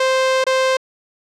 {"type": "tone with dropouts", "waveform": "sawtooth", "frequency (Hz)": 523, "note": "C5", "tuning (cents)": -1, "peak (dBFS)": -10, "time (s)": [0, 0.77], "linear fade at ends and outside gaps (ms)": 5, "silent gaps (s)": [0.441, 0.466], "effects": ["low-pass 6000 Hz 12 dB/octave"]}